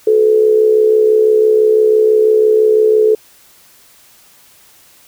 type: tone with amplitude modulation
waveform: sine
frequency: 432.6 Hz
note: A4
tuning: 29 cents flat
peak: -4 dBFS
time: 0.07-3.15 s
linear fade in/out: 5 ms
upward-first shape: sine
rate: 66 Hz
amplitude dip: 60%
effects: white hiss -46 dBFS RMS until 5.07 s